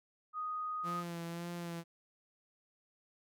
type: tone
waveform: sine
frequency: 1244.5 Hz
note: D#6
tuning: in tune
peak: -36 dBFS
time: 0.33-1.04 s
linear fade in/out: 50 ms
type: tone with vibrato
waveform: sawtooth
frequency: 170.9 Hz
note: F3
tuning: 37 cents flat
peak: -36 dBFS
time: 0.83-1.84 s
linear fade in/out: 50 ms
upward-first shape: sine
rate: 1.8 Hz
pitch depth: 26 cents each way
effects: none